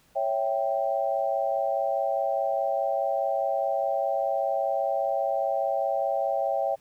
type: chord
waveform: sine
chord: C# diminished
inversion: none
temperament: equal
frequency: 554.4 / 659.3 / 784 Hz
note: C#5 / E5 / G5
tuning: 0 / 0 / 0 cents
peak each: -28 dBFS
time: 0.15-6.76 s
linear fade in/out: 20 ms
effects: pink hiss -62 dBFS RMS until 6.8 s